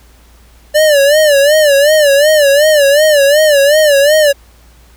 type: tone with vibrato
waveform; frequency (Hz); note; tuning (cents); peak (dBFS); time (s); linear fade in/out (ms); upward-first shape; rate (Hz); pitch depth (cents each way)
square; 587.3; D5; 0; -6; 0.74-4.33; 20; sine; 2.7; 110
effects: added 58 Hz sine -41 dBFS peak until 4.96 s + pink hiss -47 dBFS RMS until 4.96 s